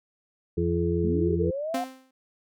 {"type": "harmonic tone", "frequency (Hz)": 85.4, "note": "F2", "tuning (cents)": -38, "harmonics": [1, 2, 4, 5], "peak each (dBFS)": [-28, -28, -28, -28], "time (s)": [0.57, 1.51], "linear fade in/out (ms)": 10}
{"type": "linear sweep", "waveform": "sine", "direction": "up", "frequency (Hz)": [201.3, 740], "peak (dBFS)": -28, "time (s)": [1.04, 1.84], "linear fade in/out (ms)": 2}
{"type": "tone with exponential decay", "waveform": "sawtooth", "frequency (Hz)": 261.6, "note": "C4", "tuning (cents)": 0, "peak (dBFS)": -21, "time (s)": [1.74, 2.11], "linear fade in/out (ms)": 5, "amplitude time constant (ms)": 80}
{"effects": []}